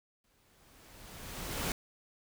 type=noise with exponential growth; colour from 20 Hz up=pink; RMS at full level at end=-33 dBFS; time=0.24-1.72 s; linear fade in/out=2 ms; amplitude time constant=320 ms; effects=none